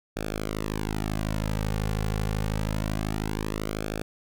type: tone with flanger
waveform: sawtooth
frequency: 52.8 Hz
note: G#1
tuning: 29 cents sharp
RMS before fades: -29 dBFS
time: 0.16-4.02 s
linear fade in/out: 5 ms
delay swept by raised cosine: 0.99 to 3.19 ms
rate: 0.26 Hz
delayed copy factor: -0.9
effects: none